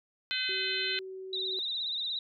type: harmonic tone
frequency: 510 Hz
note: C5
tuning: 44 cents flat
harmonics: 3 / 4 / 5 / 6 / 7 / 8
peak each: -37 / -39 / -37 / -36 / -37 / -35 dBFS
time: 0.31-0.99 s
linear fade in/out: 0 ms
type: tone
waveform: sine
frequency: 378.4 Hz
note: F#4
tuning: 39 cents sharp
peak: -39 dBFS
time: 0.49-1.59 s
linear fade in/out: 0 ms
type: tone with vibrato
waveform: sine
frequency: 3800 Hz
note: A#7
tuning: 33 cents sharp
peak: -31 dBFS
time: 1.33-2.19 s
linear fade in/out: 2 ms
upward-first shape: sine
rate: 17 Hz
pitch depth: 82 cents each way
effects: none